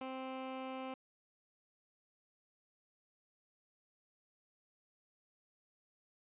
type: tone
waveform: 15% pulse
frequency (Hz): 261.6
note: C4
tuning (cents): 0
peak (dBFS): -35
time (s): 0.01-0.94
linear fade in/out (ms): 2
effects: resampled to 8000 Hz